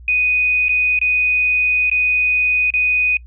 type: tone with dropouts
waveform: sine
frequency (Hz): 2489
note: D#7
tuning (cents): 0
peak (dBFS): -13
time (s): 0.08-3.17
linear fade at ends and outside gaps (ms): 2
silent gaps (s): 0.684-0.692 / 0.99-1.014 / 1.899-1.914 / 2.704-2.738
effects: noise-tail reverb RT60 0.1 s tail -26 dB re dry + added 60 Hz sine -36 dBFS peak until 3.26 s

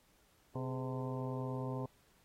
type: harmonic tone with a mistuned harmonic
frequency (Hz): 128.7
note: C3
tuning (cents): -28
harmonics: 1 / 2 / 3 / 4 / 5 / 6 / 7 / 8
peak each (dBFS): -39 / -43 / -45 / -46 / -50 / -55 / -49 / -51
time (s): 0.55-1.86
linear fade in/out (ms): 5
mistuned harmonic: 3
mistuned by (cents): +92
effects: pink hiss -70 dBFS RMS until 2.24 s + AAC 48 kbps

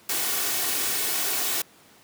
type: noise with comb filter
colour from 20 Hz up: white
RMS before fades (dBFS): -26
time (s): 0.09-1.62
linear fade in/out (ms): 5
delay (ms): 2.7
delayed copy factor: +0.5
effects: pink hiss -54 dBFS RMS until 2.03 s + high-pass 150 Hz 12 dB/octave

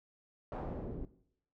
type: noise with low-pass filter sweep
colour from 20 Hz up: pink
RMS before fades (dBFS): -41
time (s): 0.52-1.05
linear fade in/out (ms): 0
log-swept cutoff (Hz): 980 to 290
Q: 1.3
effects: noise-tail reverb RT60 0.7 s tail -18 dB re dry

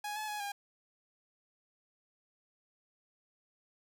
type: tone with pitch steps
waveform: sawtooth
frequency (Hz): 832 / 857 / 838 / 808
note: G#5 / A5 / G#5 / G#5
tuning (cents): +3 / -46 / +15 / -48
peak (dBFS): -33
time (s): 0.04-0.52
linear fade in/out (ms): 5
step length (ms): 120
effects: none

